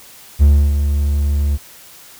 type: tone with ADSR envelope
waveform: triangle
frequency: 72 Hz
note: D2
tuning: 34 cents flat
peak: -3 dBFS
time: 0.39-1.58 s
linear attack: 33 ms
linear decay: 300 ms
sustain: -8 dB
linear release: 33 ms
effects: white hiss -41 dBFS RMS until 2.19 s